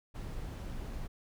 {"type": "noise", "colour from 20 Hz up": "brown", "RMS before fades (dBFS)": -40, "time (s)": [0.14, 1.08], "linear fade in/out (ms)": 20, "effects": []}